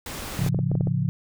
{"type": "noise", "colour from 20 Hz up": "pink", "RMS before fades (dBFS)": -34, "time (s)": [0.06, 0.49], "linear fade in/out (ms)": 2}
{"type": "chord", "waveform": "sine", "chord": "A augmented", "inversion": "none", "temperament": "equal", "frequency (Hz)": [110, 138.59, 174.61], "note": ["A2", "C#3", "E#3"], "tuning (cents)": [0, 0, 0], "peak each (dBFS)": [-27, -24, -26], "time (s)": [0.39, 1.09], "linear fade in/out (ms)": 0}
{"type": "clicks", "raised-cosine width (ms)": 2, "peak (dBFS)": -16, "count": 7, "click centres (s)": [0.464, 0.546, 0.59, 0.716, 0.753, 0.809, 0.872]}
{"effects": []}